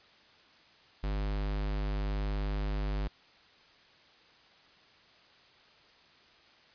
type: tone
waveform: square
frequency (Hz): 50.5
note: G#1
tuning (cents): -48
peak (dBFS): -31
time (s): 1.03-3.08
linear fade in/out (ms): 10
effects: white hiss -60 dBFS RMS until 6.74 s + resampled to 11025 Hz